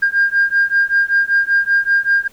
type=beating tone pair; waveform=sine; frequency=1604 / 1609.2 Hz; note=G6 / G6; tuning=+39 / +45 cents; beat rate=5.2 Hz; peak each=-14 dBFS; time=0.02-2.28 s; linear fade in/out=10 ms; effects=tanh soft clip ceiling -6 dBFS + pink hiss -49 dBFS RMS until 2.32 s